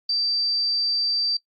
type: tone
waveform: sine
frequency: 4667 Hz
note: D8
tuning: 12 cents flat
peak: -20 dBFS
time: 0.09-1.37 s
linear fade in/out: 5 ms
effects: noise-tail reverb RT60 0.1 s tail -21 dB re dry + Opus 48 kbps